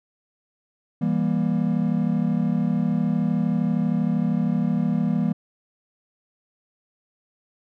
triangle chord, E diminished, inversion none, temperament just, 164.81 / 197.78 / 237.3 Hz, E3 / G3 / Bb3, 0 / +16 / +31 cents, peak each -22 dBFS, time 1.01-5.33 s, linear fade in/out 10 ms, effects none

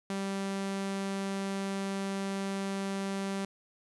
sawtooth tone, 195.6 Hz, G3, 4 cents flat, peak -28 dBFS, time 0.1-3.45 s, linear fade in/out 2 ms, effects resampled to 24000 Hz + 10-bit

